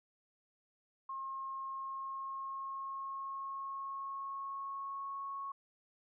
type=tone with pitch glide; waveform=sine; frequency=1074 to 1101.6 Hz; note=C6 to C#6; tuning=+45 to -11 cents; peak=-39 dBFS; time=1.09-5.52 s; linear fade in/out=5 ms; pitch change=+44 cents; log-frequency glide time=1.62-5.26 s; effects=none